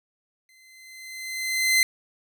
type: tone with exponential growth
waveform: sawtooth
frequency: 2062 Hz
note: C7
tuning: 26 cents flat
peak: -12 dBFS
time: 0.49-1.83 s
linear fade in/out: 1 ms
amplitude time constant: 290 ms
effects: none